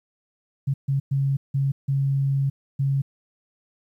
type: tone bursts at uneven times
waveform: sine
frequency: 137.5 Hz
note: C#3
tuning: 14 cents flat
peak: -19 dBFS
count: 6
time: 0.67-0.74 / 0.88-1 / 1.11-1.37 / 1.54-1.72 / 1.88-2.5 / 2.79-3.02 s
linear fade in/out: 10 ms
effects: 10-bit